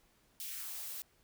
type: noise with high-pass filter sweep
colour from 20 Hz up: blue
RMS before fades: -43 dBFS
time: 0.4-1.02 s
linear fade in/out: 0 ms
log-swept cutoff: 3200 to 210 Hz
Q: 1.7
effects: pink hiss -70 dBFS RMS until 1.23 s